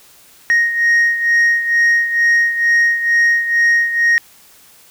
sine beating tone pair, 1868 / 1870.2 Hz, A#6 / A#6, +3 / +5 cents, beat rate 2.2 Hz, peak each -10 / -15 dBFS, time 0.5-4.18 s, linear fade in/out 0 ms, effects tanh soft clip ceiling -8 dBFS + white hiss -46 dBFS RMS until 4.9 s

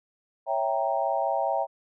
sine chord, C# diminished seventh, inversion none, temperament equal, 554.4 / 659.3 / 784 / 932.3 Hz, C#5 / E5 / G5 / Bb5, 0 / 0 / 0 / 0 cents, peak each -30 / -28 / -28 / -31 dBFS, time 0.46-1.67 s, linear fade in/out 50 ms, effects none

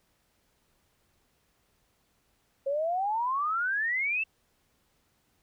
sine exponential sweep, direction up, 537 to 2695 Hz, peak -26 dBFS, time 2.66-4.24 s, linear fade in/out 10 ms, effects pink hiss -71 dBFS RMS until 5.42 s

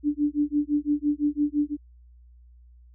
sine tone with tremolo, 293.7 Hz, D4, in tune, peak -18 dBFS, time 0.03-1.77 s, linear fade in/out 50 ms, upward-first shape sine, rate 5.9 Hz, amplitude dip 100%, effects added 60 Hz sine -49 dBFS peak until 2.94 s

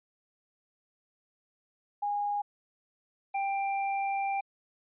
sine / square tone pair in turn, 820 / 789 Hz, G#5 / G5, -22 / +11 cents, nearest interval minor second, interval 67 cents, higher first, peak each -28 / -29 dBFS, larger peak first, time 2.02-2.42 / 3.34-4.41 s, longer second, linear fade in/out 10 ms, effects resampled to 8000 Hz

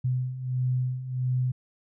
sine beating tone pair, 126 / 127.5 Hz, B2 / C3, +35 / -44 cents, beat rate 1.5 Hz, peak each -31 / -26 dBFS, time 0.04-1.52 s, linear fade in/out 10 ms, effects none

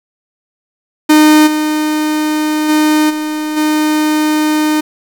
45% pulse tone with level steps, 306.1 Hz, D#4, 28 cents flat, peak -4 / -12 / -8 / -16 / -10 dBFS, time 1.09-4.81 s, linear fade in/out 10 ms, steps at 1.46 / 2.68 / 3.09 / 3.56 s, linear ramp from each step 20 ms, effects 7-bit

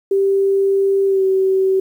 sine tone with pitch glide, 392 to 381.7 Hz, G4 to G4, 0 to -46 cents, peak -12 dBFS, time 0.11-1.8 s, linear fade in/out 5 ms, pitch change -46 cents, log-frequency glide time 1.06-1.24 s, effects 8-bit

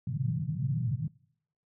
white band-pass noise, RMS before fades -31 dBFS, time 0.07-1.08 s, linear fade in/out 5 ms, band 110 to 160 Hz, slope 48 dB/octave, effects noise-tail reverb RT60 0.7 s tail -23 dB re dry

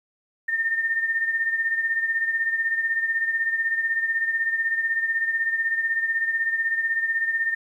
sine beating tone pair, 1814 / 1830 Hz, A#6 / A#6, -48 / -32 cents, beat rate 16 Hz, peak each -22 / -29 dBFS, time 0.48-7.55 s, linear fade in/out 10 ms, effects 10-bit

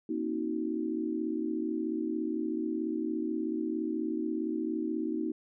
sine tone cluster, 238.4 / 272.2 / 316.5 / 373.3 Hz, A#3 / C#4 / D#4 / F#4, +39 / -31 / +30 / +15 cents, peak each -36 / -39 / -32 / -38 dBFS, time 0.09-5.32 s, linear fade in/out 5 ms, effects none

